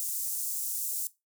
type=high-pass noise; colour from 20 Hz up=pink; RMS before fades=-33 dBFS; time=0-1.07 s; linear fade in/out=0 ms; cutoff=7500 Hz; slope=24 dB/octave; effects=noise-tail reverb RT60 0.2 s tail -17 dB re dry